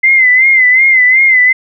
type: tone with vibrato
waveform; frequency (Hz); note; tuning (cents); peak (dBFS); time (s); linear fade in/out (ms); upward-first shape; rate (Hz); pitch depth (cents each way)
sine; 2062; C7; -26; -4; 0.03-1.53; 10; sine; 2.7; 68
effects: none

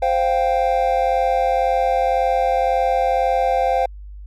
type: chord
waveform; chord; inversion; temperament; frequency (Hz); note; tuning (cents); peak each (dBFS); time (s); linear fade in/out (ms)
triangle; C suspended fourth; none; equal with one note detuned; 523.3 / 702.1 / 784; C5 / F5 / G5; 0 / +9 / 0; -18; 0.02-3.86; 5
effects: added 50 Hz sine -33 dBFS peak until 4.26 s

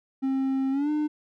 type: tone with pitch glide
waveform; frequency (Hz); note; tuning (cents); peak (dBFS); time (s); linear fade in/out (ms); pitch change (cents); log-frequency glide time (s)
triangle; 267.1 to 301.5; C4 to D4; +36 to +46; -21; 0.22-1.08; 20; +210; 0.71-0.9
effects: none

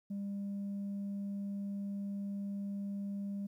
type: tone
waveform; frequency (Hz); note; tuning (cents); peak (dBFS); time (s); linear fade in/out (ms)
sine; 200; G3; +35; -34; 0.1-3.47; 10
effects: tanh soft clip ceiling -35 dBFS + 12-bit

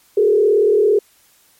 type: tone with frequency modulation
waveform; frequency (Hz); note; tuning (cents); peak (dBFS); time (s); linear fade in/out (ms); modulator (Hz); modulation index
sine; 419.6; G#4; +18; -10; 0.17-0.99; 5; 37.8; 0.98
effects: white hiss -54 dBFS RMS until 1.59 s + MP3 64 kbps

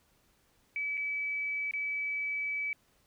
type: tone with dropouts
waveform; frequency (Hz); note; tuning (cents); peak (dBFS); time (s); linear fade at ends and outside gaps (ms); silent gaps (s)
sine; 2294; D7; -41; -31; 0.76-2.73; 1; 0.972-0.976 / 1.711-1.736
effects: pink hiss -69 dBFS RMS until 3.06 s

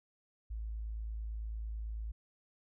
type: tone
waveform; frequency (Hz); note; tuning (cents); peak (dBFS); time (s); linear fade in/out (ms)
sine; 54.5; A1; -16; -37; 0.5-2.12; 10
effects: none

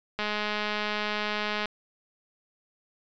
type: click train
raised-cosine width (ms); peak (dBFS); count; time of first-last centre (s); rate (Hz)
0.3; -14; 309; 0.19-1.657; 210
effects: resampled to 16000 Hz

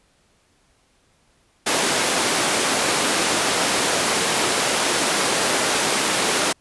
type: high-pass noise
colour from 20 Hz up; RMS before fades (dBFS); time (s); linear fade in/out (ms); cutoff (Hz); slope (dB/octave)
pink; -20; 1.66-6.53; 10; 310; 12
effects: pink hiss -61 dBFS RMS until 6.6 s + resampled to 24000 Hz

